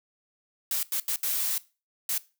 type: noise bursts at uneven times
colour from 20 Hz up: blue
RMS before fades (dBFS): -28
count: 5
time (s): 0.71-0.83 / 0.92-1 / 1.08-1.16 / 1.23-1.58 / 2.09-2.18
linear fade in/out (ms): 2
effects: noise-tail reverb RT60 0.3 s tail -19 dB re dry